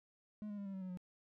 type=tone with pitch steps; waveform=triangle; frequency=211.1 / 205.7 / 200.4 / 195.26 / 190.25 / 185.37 / 180.62 Hz; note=G#3 / G#3 / G3 / G3 / F#3 / F#3 / F#3; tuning=+29 / -16 / +38 / -7 / +48 / +3 / -41 cents; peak=-40 dBFS; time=0.42-0.973 s; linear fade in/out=0 ms; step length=79 ms; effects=none